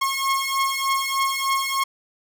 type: beating tone pair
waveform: sawtooth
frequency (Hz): 1083 / 1086.3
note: C#6 / C#6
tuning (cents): -41 / -35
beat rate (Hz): 3.3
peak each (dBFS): -20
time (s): 0.01-1.84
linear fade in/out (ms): 10
effects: none